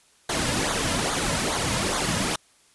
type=noise with flanger; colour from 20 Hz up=pink; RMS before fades=-25 dBFS; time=0.29-2.36 s; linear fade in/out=5 ms; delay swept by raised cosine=0.37 to 2.67 ms; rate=2.4 Hz; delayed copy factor=-0.65; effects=white hiss -59 dBFS RMS until 2.74 s + resampled to 24000 Hz